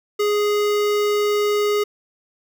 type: tone with notch filter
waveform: square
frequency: 415.3 Hz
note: G#4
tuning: in tune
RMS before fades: -19 dBFS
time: 0.19-1.84 s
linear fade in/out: 10 ms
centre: 9500 Hz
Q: 1.5
effects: none